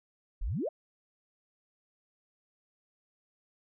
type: exponential sweep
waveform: sine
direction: up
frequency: 30.15 to 710 Hz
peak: -30 dBFS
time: 0.41-0.69 s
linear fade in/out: 10 ms
effects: none